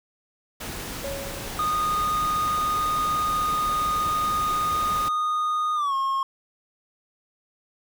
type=noise; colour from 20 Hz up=pink; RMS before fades=-34 dBFS; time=0.6-5.09 s; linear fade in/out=10 ms
type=tone with exponential decay; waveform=sine; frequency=554.4 Hz; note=C#5; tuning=in tune; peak=-28 dBFS; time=1.04-2.06 s; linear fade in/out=5 ms; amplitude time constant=220 ms
type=tone with pitch glide; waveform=triangle; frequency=1233 to 1079.6 Hz; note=D#6 to C#6; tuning=-16 to -46 cents; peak=-20 dBFS; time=1.59-6.23 s; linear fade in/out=2 ms; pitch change=-230 cents; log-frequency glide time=5.75-5.94 s
effects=none